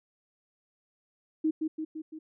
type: tone with echo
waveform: sine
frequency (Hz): 314.3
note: D#4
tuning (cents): +18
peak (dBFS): -23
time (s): 1.44-1.51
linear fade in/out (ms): 10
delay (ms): 170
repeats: 4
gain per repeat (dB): -4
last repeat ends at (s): 2.19
effects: none